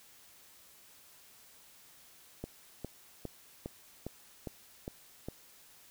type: click train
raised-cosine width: 2 ms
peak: -25 dBFS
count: 8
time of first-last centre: 2.44-5.286 s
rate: 2.46 Hz
effects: white hiss -59 dBFS RMS until 5.9 s